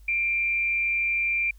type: tone with frequency modulation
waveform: sine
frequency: 2369 Hz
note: D7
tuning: 14 cents sharp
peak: -22 dBFS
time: 0.08-1.51 s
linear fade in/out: 5 ms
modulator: 191 Hz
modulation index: 0.25
effects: added 50 Hz sine -46 dBFS peak until 1.58 s + white hiss -65 dBFS RMS until 1.58 s